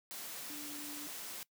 sine tone in noise, 293.7 Hz, D4, in tune, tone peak -47 dBFS, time 0.5-1.07 s, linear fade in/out 0 ms, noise white, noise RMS -45 dBFS, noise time 0.11-1.43 s, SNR -5 dB, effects noise-tail reverb RT60 0.1 s tail -21 dB re dry + high-pass 150 Hz 12 dB/octave

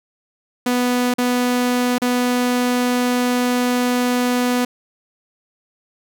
sawtooth tone with dropouts, 246.9 Hz, B3, in tune, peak -12 dBFS, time 0.66-4.65 s, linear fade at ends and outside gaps 5 ms, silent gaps 1.14-1.183 / 1.983-2.018 s, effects none

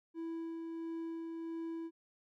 triangle tone with tremolo, 329.6 Hz, E4, in tune, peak -36 dBFS, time 0.14-1.91 s, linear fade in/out 50 ms, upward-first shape sine, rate 1.5 Hz, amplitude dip 25%, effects none

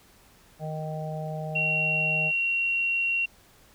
harmonic tone, 155.56 Hz, D#3, in tune, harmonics 1 / 3 / 4 / 5, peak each -32 / -42 / -36 / -39 dBFS, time 0.59-2.32 s, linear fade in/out 50 ms
sine tone, 2743 Hz, F7, 32 cents flat, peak -23 dBFS, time 1.55-3.26 s, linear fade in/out 10 ms
effects pink hiss -57 dBFS RMS until 3.74 s

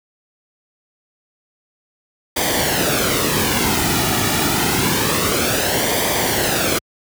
pink noise with flanger, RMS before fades -18 dBFS, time 2.36-6.79 s, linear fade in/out 10 ms, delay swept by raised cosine 0.73 to 1.93 ms, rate 0.27 Hz, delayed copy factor -0.6, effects high-pass 60 Hz 12 dB/octave

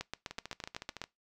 two click trains, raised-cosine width 0.2 ms, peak -20 / -24 dBFS, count 9 / 11, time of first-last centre 0.01-1.016 / 0.31-1.04 s, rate 7.95 / 13.7 Hz, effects noise-tail reverb RT60 0.2 s tail -21 dB re dry

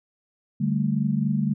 sine chord, D suspended fourth, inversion none, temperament equal, 146.83 / 196 / 220 Hz, D3 / G3 / A3, 0 / 0 / 0 cents, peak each -25 dBFS, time 0.6-1.54 s, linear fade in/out 10 ms, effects none

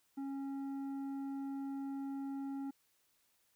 sine tone with tanh clipping, 274.4 Hz, C#4, 17 cents flat, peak -40 dBFS, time 0.17-2.71 s, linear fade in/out 10 ms, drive 8 dB, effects white hiss -75 dBFS RMS until 3.55 s

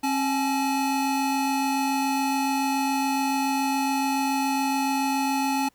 square tone pair together, 269.3 / 855 Hz, C#4 / A5, -50 / -50 cents, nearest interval octave + minor sixth, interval 2000 cents, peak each -26 dBFS, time 0.03-5.69 s, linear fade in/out 10 ms, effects pink hiss -64 dBFS RMS until 5.74 s

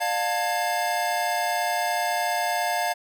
square tone cluster, 597 / 707 / 890 / 1661 Hz, D5 / F5 / A5 / G#6, +28 / +21 / +20 / 0 cents, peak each -34 / -26 / -30 / -32 dBFS, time 0-2.94 s, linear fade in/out 20 ms, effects none

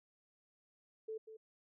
sine tone with echo, 439.4 Hz, A4, 2 cents flat, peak -40 dBFS, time 1.08-1.18 s, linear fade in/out 10 ms, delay 190 ms, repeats 1, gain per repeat -10 dB, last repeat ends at 1.37 s, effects none

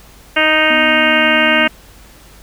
harmonic tone, 311.1 Hz, D#4, in tune, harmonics 1 / 2 / 3 / 4 / 5 / 6 / 7 / 8 / 9 / 10, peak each -21 / -17 / -23 / -21 / -16 / -19 / -17 / -21 / -17 / -28 dBFS, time 0.36-1.68 s, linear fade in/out 10 ms
sine tone with pitch glide, 246.9 to 239.2 Hz, B3 to A#3, 0 to +45 cents, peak -20 dBFS, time 0.7-1.68 s, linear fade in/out 5 ms, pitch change -55 cents, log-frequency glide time 0.83-1.22 s
effects added 50 Hz sine -43 dBFS peak until 2.42 s + pink hiss -43 dBFS RMS until 2.42 s

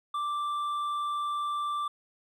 triangle tone with hard clipping, 1174.7 Hz, D6, in tune, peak -30 dBFS, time 0.14-1.88 s, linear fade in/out 5 ms, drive 8 dB, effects none

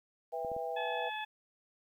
sine chord, E minor, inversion second, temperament equal with one note detuned, 493.9 / 659.3 / 799.1 Hz, B4 / E5 / G5, 0 / 0 / +33 cents, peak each -39 dBFS, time 0.32-1.1 s, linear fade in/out 20 ms
clicks, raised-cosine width 2 ms, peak -34 dBFS, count 3, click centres 0.448 / 0.517 / 0.565 s
harmonic tone, 858 Hz, A5, 44 cents flat, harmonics 1 / 2 / 3 / 4, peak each -39 / -42 / -44 / -45 dBFS, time 0.76-1.25 s, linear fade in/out 10 ms
effects 11-bit

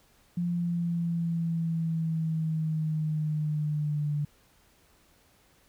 sine exponential sweep, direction down, 174.7 to 146.83 Hz, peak -26 dBFS, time 0.37-4.25 s, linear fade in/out 5 ms, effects pink hiss -63 dBFS RMS until 5.68 s

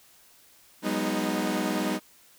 sawtooth chord, G# minor seventh, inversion third, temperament equal with one note detuned, 185 / 204.1 / 246.9 / 311.1 Hz, F#3 / G#3 / B3 / D#4, 0 / -30 / 0 / 0 cents, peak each -30 / -27 / -28 / -26 dBFS, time 0.82-2 s, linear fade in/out 50 ms, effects white hiss -57 dBFS RMS until 2.38 s

